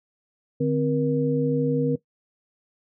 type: tone cluster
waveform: sine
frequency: 148.9 / 260.7 / 474.5 Hz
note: D3 / C4 / A#4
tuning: +24 / -6 / +31 cents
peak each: -24 dBFS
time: 0.6-1.96 s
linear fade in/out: 10 ms
effects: noise-tail reverb RT60 0.1 s tail -17 dB re dry